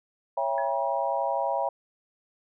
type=chord; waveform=sine; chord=C# diminished seventh; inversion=none; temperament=just; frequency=554.4 / 665.2 / 798.3 / 957.9 Hz; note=C#5 / E5 / G5 / Bb5; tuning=0 / +16 / +31 / +47 cents; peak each=-30 dBFS; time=0.37-1.69 s; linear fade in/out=5 ms
type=tone with exponential decay; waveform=sine; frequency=1696 Hz; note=G#6; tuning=36 cents sharp; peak=-33 dBFS; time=0.58-0.77 s; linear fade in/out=1 ms; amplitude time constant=40 ms
effects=none